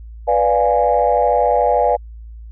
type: chord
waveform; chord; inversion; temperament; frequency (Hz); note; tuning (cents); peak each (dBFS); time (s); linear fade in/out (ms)
sine; B diminished seventh; none; equal; 493.9 / 587.3 / 698.5 / 830.6; B4 / D5 / F5 / Ab5; 0 / 0 / 0 / 0; -17; 0.27-1.97; 20
effects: tanh soft clip ceiling -3 dBFS + added 56 Hz sine -32 dBFS peak until 2.51 s